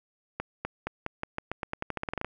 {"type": "accelerating click train", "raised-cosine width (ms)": 0.5, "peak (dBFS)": -16, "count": 18, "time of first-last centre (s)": [0.4, 2.246], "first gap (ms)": 250, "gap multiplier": 0.88, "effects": []}